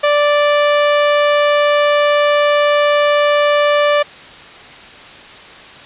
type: tone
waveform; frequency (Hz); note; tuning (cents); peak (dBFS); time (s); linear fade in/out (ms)
sawtooth; 586; D5; -4; -6; 0.03-4.03; 10
effects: white hiss -36 dBFS RMS until 5.85 s + resampled to 8000 Hz